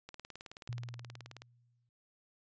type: click train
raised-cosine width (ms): 0.2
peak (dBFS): -30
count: 26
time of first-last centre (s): 0.09-1.42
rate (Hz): 18.8
type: tone with exponential decay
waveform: sine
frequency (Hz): 120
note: B2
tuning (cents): -49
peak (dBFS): -36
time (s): 0.69-1.89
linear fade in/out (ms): 0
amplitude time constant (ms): 260
effects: resampled to 16000 Hz